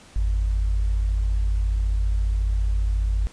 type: tone pair together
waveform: sine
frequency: 50.78 / 85.4 Hz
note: G#1 / F2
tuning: -38 / -38 cents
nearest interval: major sixth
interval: 900 cents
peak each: -19 / -31 dBFS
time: 0.16-3.27 s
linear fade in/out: 0 ms
effects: pink hiss -49 dBFS RMS until 3.32 s + resampled to 22050 Hz

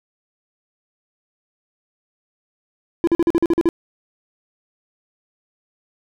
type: tone bursts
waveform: triangle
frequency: 337.6 Hz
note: E4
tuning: 41 cents sharp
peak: -10 dBFS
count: 9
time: 3.04-3.689 s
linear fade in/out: 0 ms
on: 33 ms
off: 44 ms
effects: none

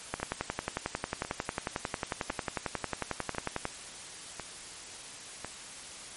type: two click trains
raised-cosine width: 0.5 ms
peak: -15 / -21 dBFS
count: 40 / 6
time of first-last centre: 0.14-3.654 / 0.2-5.447 s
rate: 11.1 / 0.953 Hz
effects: white hiss -45 dBFS RMS until 6.16 s + MP3 48 kbps

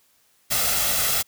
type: noise with comb filter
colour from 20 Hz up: white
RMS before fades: -22 dBFS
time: 0.5-1.23 s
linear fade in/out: 20 ms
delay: 1.5 ms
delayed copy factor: +0.6
effects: white hiss -62 dBFS RMS until 1.27 s

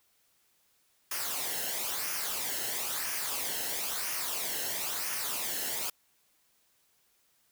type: noise with flanger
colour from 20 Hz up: white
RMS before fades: -34 dBFS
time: 1.11-5.9 s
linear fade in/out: 5 ms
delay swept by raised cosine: 0.25 to 0.86 ms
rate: 1 Hz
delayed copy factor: -0.6
effects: white hiss -70 dBFS RMS until 7.51 s

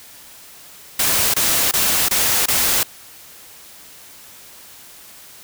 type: noise bursts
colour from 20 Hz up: white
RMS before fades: -17 dBFS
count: 5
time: 0.99-2.832 s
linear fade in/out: 5 ms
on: 350 ms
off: 23 ms
effects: white hiss -42 dBFS RMS until 5.43 s

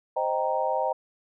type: chord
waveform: sine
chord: C minor seventh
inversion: none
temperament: equal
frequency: 523.3 / 622.3 / 784 / 932.3 Hz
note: C5 / Eb5 / G5 / Bb5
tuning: 0 / 0 / 0 / 0 cents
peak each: -29 dBFS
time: 0.16-0.93 s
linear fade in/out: 10 ms
effects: none

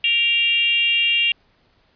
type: tone with frequency modulation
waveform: sine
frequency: 2787 Hz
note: F7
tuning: 4 cents flat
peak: -15 dBFS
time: 0.04-1.32 s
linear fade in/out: 2 ms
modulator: 451 Hz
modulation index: 0.76
effects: pink hiss -60 dBFS RMS until 1.95 s + resampled to 11025 Hz

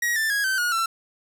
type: tone with pitch steps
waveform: 45% pulse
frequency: 1900 / 1772.8 / 1654 / 1543.3 / 1439.9 / 1343.5 Hz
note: A#6 / A6 / G#6 / G6 / F#6 / E6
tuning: +33 / +13 / -8 / -27 / -48 / +33 cents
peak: -21 dBFS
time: 0.02-0.86 s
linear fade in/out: 5 ms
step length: 140 ms
effects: none

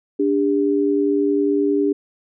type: tone pair together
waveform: sine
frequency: 291.3 / 401.2 Hz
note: D4 / G4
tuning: -14 / +40 cents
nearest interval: tritone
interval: 554 cents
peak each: -18 dBFS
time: 0.19-1.93 s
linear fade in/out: 10 ms
effects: none

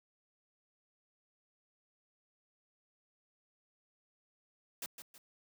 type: noise with echo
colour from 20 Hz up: white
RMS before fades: -41 dBFS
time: 4.82-4.86 s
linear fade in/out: 2 ms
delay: 160 ms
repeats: 2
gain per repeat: -8 dB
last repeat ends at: 5.18 s
effects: high-pass 150 Hz 12 dB/octave

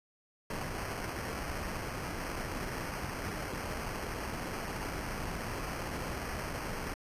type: noise with sample-and-hold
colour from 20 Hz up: pink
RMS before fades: -38 dBFS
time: 0.5-6.94 s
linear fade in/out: 2 ms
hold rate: 3675 Hz
effects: resampled to 32000 Hz

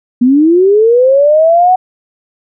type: linear sweep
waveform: sine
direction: up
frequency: 236.9 to 750 Hz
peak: -4 dBFS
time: 0.21-1.76 s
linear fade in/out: 10 ms
effects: none

